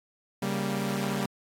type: chord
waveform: sawtooth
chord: G diminished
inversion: second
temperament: equal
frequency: 138.59 / 196 / 233.1 Hz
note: Db3 / G3 / Bb3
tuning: 0 / 0 / 0 cents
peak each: -30 / -26 / -30 dBFS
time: 0.42-1.26 s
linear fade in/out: 5 ms
effects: AAC 48 kbps